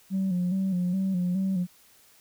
sine tone with vibrato, 185 Hz, F#3, in tune, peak -22 dBFS, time 0.1-1.67 s, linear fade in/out 50 ms, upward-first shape square, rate 2.4 Hz, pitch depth 60 cents each way, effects tanh soft clip ceiling -21 dBFS + white hiss -58 dBFS RMS until 2.2 s

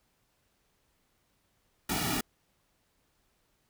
pink noise with comb filter, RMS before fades -31 dBFS, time 1.89-2.21 s, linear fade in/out 5 ms, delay 1.9 ms, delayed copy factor -0.9, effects pink hiss -73 dBFS RMS until 3.69 s

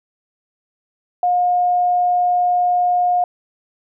sine tone, 715 Hz, F5, 41 cents sharp, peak -13 dBFS, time 1.23-3.24 s, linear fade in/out 2 ms, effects none

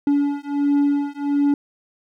triangle beating tone pair, 285 / 286.4 Hz, C#4 / D4, +48 / -43 cents, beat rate 1.4 Hz, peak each -18 dBFS, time 0.07-1.54 s, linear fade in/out 2 ms, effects none

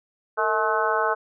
harmonic tone with a mistuned harmonic, 214.7 Hz, A3, 42 cents flat, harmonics 2 / 3 / 4 / 5 / 6 / 7, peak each -27 / -27 / -27 / -27 / -27 / -27 dBFS, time 0.37-1.15 s, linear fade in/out 20 ms, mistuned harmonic 2, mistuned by +86 cents, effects none

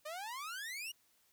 sawtooth exponential sweep, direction up, 587.3 to 2935 Hz, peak -38 dBFS, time 0.05-0.92 s, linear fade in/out 10 ms, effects white hiss -72 dBFS RMS until 1.32 s

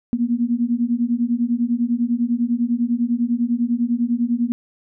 sine beating tone pair, 233.1 / 243.1 Hz, A#3 / B3, 0 / -27 cents, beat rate 10 Hz, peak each -20 dBFS, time 0.13-4.52 s, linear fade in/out 0 ms, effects none

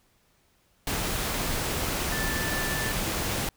sine tone in noise, 1760 Hz, A6, in tune, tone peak -32 dBFS, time 2.12-2.92 s, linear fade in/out 2 ms, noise pink, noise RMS -29 dBFS, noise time 0.87-3.49 s, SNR -6 dB, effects pink hiss -66 dBFS RMS until 3.56 s

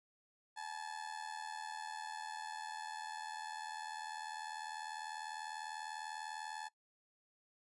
30% pulse tone with amplitude modulation, 863 Hz, A5, 34 cents flat, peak -37 dBFS, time 0.56-6.69 s, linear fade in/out 20 ms, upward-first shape sine, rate 80.1 Hz, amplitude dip 80%, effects noise-tail reverb RT60 0.1 s tail -19 dB re dry + resampled to 24000 Hz

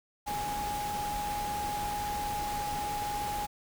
sine tone in noise, 828 Hz, G#5, 5 cents flat, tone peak -32 dBFS, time 0.26-3.47 s, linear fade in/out 20 ms, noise pink, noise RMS -39 dBFS, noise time 0.26-3.47 s, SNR +4 dB, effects none

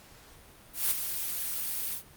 blue noise with ADSR envelope, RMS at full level -25 dBFS, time 0.73-2.03 s, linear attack 180 ms, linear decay 17 ms, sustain -8 dB, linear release 100 ms, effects pink hiss -54 dBFS RMS until 2.16 s + Opus 48 kbps

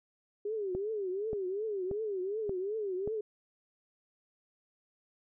sine tone with vibrato, 401.6 Hz, G4, 42 cents sharp, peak -32 dBFS, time 0.45-3.21 s, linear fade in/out 5 ms, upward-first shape triangle, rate 2.7 Hz, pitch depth 200 cents each way
click train, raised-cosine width 2 ms, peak -25 dBFS, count 5, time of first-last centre 0.75-3.076 s, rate 1.72 Hz
effects none

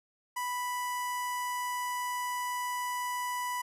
sawtooth tone with notch filter, 987.8 Hz, B5, in tune, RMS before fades -34 dBFS, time 0.36-3.62 s, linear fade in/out 10 ms, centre 3800 Hz, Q 1.2, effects resampled to 32000 Hz

